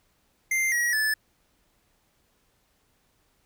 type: tone with pitch steps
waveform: square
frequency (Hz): 2093 / 1908.2 / 1739.8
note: C7 / A#6 / A6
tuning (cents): 0 / +40 / -20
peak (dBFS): -23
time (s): 0.51-1.14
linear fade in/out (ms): 5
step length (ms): 210
effects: pink hiss -68 dBFS RMS until 3.45 s